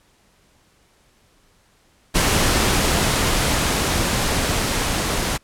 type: noise with level ramp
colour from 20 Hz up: pink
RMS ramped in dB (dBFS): -17 to -22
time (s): 2.14-5.38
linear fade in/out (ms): 20
effects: pink hiss -58 dBFS RMS until 5.43 s + low-pass 11000 Hz 12 dB/octave